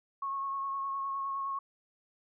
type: tone with vibrato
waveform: sine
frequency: 1095 Hz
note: C#6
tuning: 22 cents flat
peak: -32 dBFS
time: 0.22-1.59 s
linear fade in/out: 5 ms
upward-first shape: sine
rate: 9.7 Hz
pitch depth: 18 cents each way
effects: none